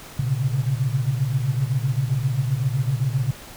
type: tone cluster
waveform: sine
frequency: 117.8 / 132.3 / 140 Hz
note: A#2 / C3 / C#3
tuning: +19 / +20 / +18 cents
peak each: -24 dBFS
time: 0.19-3.31 s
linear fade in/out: 5 ms
effects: pink hiss -41 dBFS RMS until 3.56 s